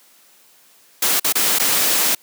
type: noise with dropouts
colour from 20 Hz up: white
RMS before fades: -17 dBFS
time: 1.02-2.15 s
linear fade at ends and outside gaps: 5 ms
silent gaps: 1.198-1.244 / 1.325-1.353 / 1.587-1.596 s
effects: white hiss -52 dBFS RMS until 2.22 s + high-pass 200 Hz 12 dB/octave